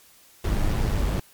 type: noise with amplitude modulation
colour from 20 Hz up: brown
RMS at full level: -21 dBFS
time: 0.44-1.2 s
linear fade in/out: 5 ms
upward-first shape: sine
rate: 103 Hz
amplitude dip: 40%
effects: white hiss -54 dBFS RMS until 1.33 s + MP3 96 kbps